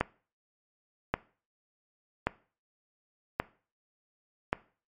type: click train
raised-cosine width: 0.5 ms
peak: -10 dBFS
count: 5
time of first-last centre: 0.01-4.53 s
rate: 0.885 Hz
effects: noise-tail reverb RT60 0.4 s tail -20 dB re dry + MP3 64 kbps